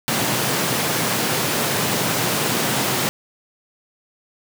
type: high-pass noise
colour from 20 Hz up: pink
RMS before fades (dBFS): -21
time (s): 0.08-3.09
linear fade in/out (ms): 0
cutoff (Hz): 110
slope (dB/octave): 48
effects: none